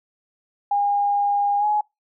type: tone with pitch glide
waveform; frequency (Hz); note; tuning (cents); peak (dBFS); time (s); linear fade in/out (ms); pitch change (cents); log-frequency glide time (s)
sine; 812 to 840.1; G#5 to G#5; -39 to +20; -17; 0.71-1.81; 5; +59; 1.59-1.65
effects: noise-tail reverb RT60 0.2 s tail -26 dB re dry